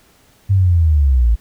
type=linear sweep; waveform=sine; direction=down; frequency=100 to 53.3 Hz; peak=-9 dBFS; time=0.49-1.36 s; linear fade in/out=20 ms; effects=pink hiss -52 dBFS RMS until 1.4 s